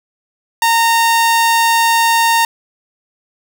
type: tone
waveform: sawtooth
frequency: 920 Hz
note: A#5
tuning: 23 cents flat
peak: -6 dBFS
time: 0.62-2.45 s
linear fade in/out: 2 ms
effects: none